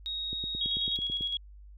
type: tone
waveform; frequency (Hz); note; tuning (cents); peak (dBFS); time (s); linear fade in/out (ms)
sine; 3767; A#7; +17; -32; 0.06-0.96; 0
type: click train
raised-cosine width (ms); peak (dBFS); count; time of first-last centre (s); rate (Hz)
3; -28; 9; 0.33-1.209; 9.1
type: tone with tremolo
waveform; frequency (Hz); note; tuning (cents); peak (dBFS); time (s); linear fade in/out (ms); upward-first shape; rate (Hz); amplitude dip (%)
sine; 3322; G#7; 0; -28; 0.61-1.37; 2; square; 9.8; 40
effects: added 50 Hz sine -47 dBFS peak until 1.77 s